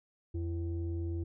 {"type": "tone pair together", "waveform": "sine", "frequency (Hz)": [85.27, 335.9], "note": ["F2", "E4"], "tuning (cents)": [-41, 33], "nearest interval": "2 octaves", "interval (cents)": 2374, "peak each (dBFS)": [-32, -38], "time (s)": [0.34, 1.24], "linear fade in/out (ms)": 10, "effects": ["tanh soft clip ceiling -28 dBFS"]}